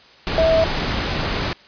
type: tone in noise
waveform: sine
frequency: 649 Hz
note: E5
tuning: 27 cents flat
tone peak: -13 dBFS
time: 0.38-0.64 s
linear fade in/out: 0 ms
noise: pink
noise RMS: -22 dBFS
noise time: 0.27-1.53 s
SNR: +6 dB
effects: white hiss -47 dBFS RMS until 1.67 s + resampled to 11025 Hz